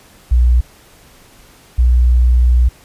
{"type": "tone pair in turn", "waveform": "sine", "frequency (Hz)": [60.7, 61.05], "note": ["B1", "B1"], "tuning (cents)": [-29, -19], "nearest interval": "unison", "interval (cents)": 10, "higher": "second", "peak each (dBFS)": -7, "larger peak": "neither", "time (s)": [[0.31, 0.61], [1.78, 2.69]], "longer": "second", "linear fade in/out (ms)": 10, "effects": ["pink hiss -45 dBFS RMS until 2.84 s", "resampled to 32000 Hz"]}